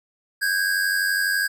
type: tone pair together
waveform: square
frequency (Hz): 1548 / 1640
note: G6 / G#6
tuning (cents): -22 / -22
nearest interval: minor second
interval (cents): 100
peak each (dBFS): -26 / -22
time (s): 0.41-1.48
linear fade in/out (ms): 20
effects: none